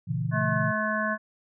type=chord; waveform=sine; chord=A# diminished; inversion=none; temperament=equal; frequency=116.54 / 138.59 / 164.81 Hz; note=A#2 / C#3 / E3; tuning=0 / 0 / 0 cents; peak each=-30 dBFS; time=0.07-0.72 s; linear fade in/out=20 ms
type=harmonic tone; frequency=214.9 Hz; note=A3; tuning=41 cents flat; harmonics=1 / 3 / 5 / 7 / 8; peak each=-31 / -31 / -31 / -31 / -31 dBFS; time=0.31-1.18 s; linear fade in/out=50 ms
effects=none